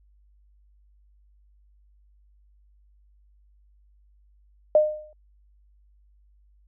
sine tone with exponential decay, 610 Hz, D#5, 34 cents flat, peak -11 dBFS, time 4.75-5.13 s, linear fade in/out 2 ms, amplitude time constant 82 ms, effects added 50 Hz sine -56 dBFS peak until 6.67 s

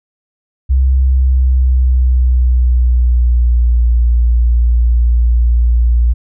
sine tone with pitch glide, 65.41 to 58.95 Hz, C2 to A#1, 0 to +20 cents, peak -7 dBFS, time 0.69-6.14 s, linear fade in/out 20 ms, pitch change -180 cents, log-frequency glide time 0.97-3.85 s, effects none

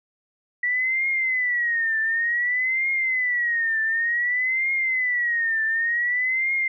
sine tone with vibrato, 1946 Hz, B6, 26 cents flat, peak -20 dBFS, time 0.63-6.68 s, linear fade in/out 5 ms, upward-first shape triangle, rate 0.55 Hz, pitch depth 170 cents each way, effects none

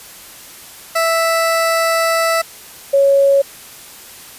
20% pulse / sine tone pair in turn, 659.3 / 554.4 Hz, E5 / C#5, 0 / 0 cents, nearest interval minor third, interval 300 cents, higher first, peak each -8 dBFS, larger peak neither, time 0.95-2.42 / 2.93-3.42 s, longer first, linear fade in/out 10 ms, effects white hiss -37 dBFS RMS until 4.38 s + resampled to 32000 Hz

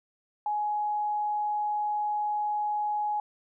sine tone, 838 Hz, G#5, 15 cents sharp, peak -26 dBFS, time 0.46-3.2 s, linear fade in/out 2 ms, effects none

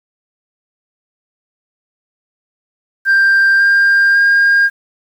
sine tone with pitch steps, 1583 / 1598.6 / 1614.4 Hz, G6 / G6 / G#6, +17 / +33 / -49 cents, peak -5 dBFS, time 3.05-4.7 s, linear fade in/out 50 ms, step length 550 ms, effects tanh soft clip ceiling -6 dBFS + 7-bit

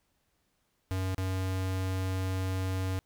square tone with dropouts, 94 Hz, F#2, 28 cents sharp, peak -30 dBFS, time 0.91-2.99 s, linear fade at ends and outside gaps 0 ms, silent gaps 1.146-1.181 s, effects pink hiss -75 dBFS RMS until 3.05 s

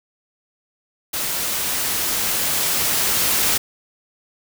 white noise with level ramp, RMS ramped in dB -24 to -18 dBFS, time 1.13-3.58 s, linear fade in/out 10 ms, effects none

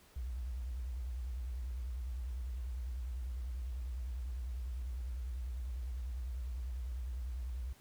sine tone with vibrato, 61.74 Hz, B1, in tune, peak -37 dBFS, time 0.16-7.73 s, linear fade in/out 5 ms, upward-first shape triangle, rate 10 Hz, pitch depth 180 cents each way, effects pink hiss -63 dBFS RMS until 7.8 s

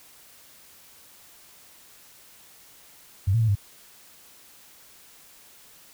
sine tone with pitch steps, 96.1 / 114.9 / 111.6 / 100.7 Hz, G2 / A#2 / A2 / G2, -34 / -25 / +25 / +47 cents, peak -18 dBFS, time 3.27-3.554 s, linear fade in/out 10 ms, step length 71 ms, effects white hiss -52 dBFS RMS until 5.93 s

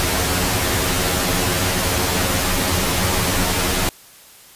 pink noise with comb filter, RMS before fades -19 dBFS, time 0-3.89 s, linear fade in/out 0 ms, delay 11 ms, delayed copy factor +1, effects white hiss -45 dBFS RMS until 4.55 s + resampled to 32000 Hz

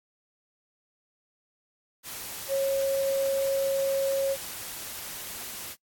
sine tone in noise, 546 Hz, C#5, 26 cents flat, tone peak -23 dBFS, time 2.48-4.37 s, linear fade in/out 50 ms, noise white, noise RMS -38 dBFS, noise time 2.03-5.76 s, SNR +12 dB, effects noise-tail reverb RT60 0.1 s tail -23 dB re dry + AAC 64 kbps

